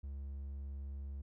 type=tone; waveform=triangle; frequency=69.3 Hz; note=C#2; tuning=in tune; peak=-39 dBFS; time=0.03-1.22 s; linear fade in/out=10 ms; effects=none